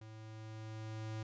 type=tone with level ramp; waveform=square; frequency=109.6 Hz; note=A2; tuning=6 cents flat; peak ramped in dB=-51 to -40 dBFS; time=0.01-1.23 s; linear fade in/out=5 ms; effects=resampled to 16000 Hz